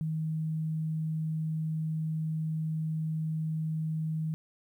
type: tone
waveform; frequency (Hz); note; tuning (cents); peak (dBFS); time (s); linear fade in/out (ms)
sine; 158; D#3; +27; -29; 0.01-4.34; 0
effects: 11-bit